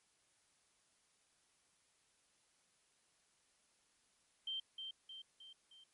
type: tone with echo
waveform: sine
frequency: 3136 Hz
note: G7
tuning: in tune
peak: -39 dBFS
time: 4.47-4.6 s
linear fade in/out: 5 ms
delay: 310 ms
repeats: 4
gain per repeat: -5 dB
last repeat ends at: 5.84 s
effects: white hiss -75 dBFS RMS until 5.93 s + MP3 48 kbps

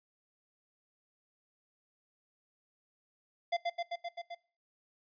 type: tone with echo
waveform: square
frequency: 690 Hz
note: F5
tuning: 21 cents flat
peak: -29 dBFS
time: 3.52-3.57 s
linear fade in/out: 10 ms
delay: 130 ms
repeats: 6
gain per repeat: -2 dB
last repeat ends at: 4.35 s
effects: noise-tail reverb RT60 0.4 s tail -22 dB re dry + resampled to 11025 Hz

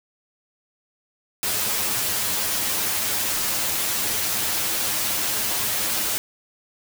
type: noise with comb filter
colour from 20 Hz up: white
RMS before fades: -24 dBFS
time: 1.43-6.18 s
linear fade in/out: 0 ms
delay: 9.5 ms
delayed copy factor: +0.7
effects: none

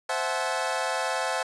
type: chord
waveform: 25% pulse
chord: F# half-diminished seventh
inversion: second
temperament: equal with one note detuned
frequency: 523.3 / 659.3 / 740 / 866.4 Hz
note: C5 / E5 / F#5 / A5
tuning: 0 / 0 / 0 / -27 cents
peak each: -28 dBFS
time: 0.09-1.43 s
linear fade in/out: 5 ms
effects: resampled to 24000 Hz

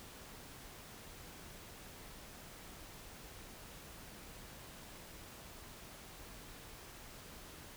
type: silence
effects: pink hiss -53 dBFS RMS until 7.76 s

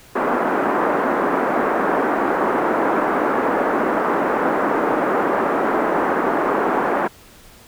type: band-pass noise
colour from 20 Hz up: pink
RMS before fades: -19 dBFS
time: 0.15-7.08 s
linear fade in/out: 10 ms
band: 260 to 1500 Hz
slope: 24 dB/octave
effects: pink hiss -46 dBFS RMS until 7.67 s

